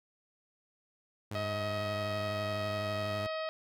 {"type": "tone with vibrato", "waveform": "sawtooth", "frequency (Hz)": 102.3, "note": "G#2", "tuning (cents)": -26, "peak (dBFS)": -33, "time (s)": [1.31, 3.27], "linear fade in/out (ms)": 5, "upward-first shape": "sine", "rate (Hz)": 12, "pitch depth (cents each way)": 43}
{"type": "harmonic tone", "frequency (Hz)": 634, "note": "D#5", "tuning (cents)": 32, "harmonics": [1, 2, 3, 4, 5, 6, 7, 8], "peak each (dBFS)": [-35, -41, -45, -47, -49, -51, -52, -53], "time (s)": [1.35, 3.49], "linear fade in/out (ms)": 0}
{"effects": []}